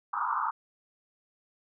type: band-pass noise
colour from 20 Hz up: pink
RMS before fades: -30 dBFS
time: 0.13-0.51 s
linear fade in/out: 10 ms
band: 860 to 1400 Hz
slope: 96 dB/octave
effects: none